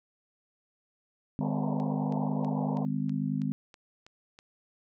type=harmonic tone; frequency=50.8 Hz; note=G#1; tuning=38 cents flat; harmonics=3 / 4 / 5; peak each=-32 / -32 / -32 dBFS; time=1.39-3.52 s; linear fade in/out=0 ms
type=band-pass noise; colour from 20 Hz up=white; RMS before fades=-38 dBFS; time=1.41-2.85 s; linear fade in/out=0 ms; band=400 to 980 Hz; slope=96 dB/octave
type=click train; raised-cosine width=0.2 ms; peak=-33 dBFS; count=9; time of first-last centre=1.8-4.389 s; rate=3.09 Hz
effects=none